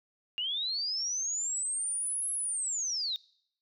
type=linear two-way sweep; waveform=sine; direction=up then down; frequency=2794 to 10910 to 3624 Hz; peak=-30 dBFS; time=0.38-3.16 s; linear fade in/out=0 ms; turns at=2.31 s; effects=noise-tail reverb RT60 0.7 s tail -24 dB re dry